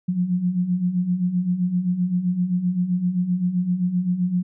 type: beating tone pair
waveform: sine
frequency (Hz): 174.1 / 181.8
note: F3 / F#3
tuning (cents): -5 / -30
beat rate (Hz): 7.7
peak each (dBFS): -26 / -20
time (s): 0.08-4.43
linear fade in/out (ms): 10
effects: none